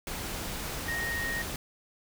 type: tone in noise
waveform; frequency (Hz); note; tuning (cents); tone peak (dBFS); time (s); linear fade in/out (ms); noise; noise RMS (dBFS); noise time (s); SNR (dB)
sine; 1864.7; A#6; 0; -31; 0.88-1.42; 2; pink; -36; 0.07-1.56; +2
effects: none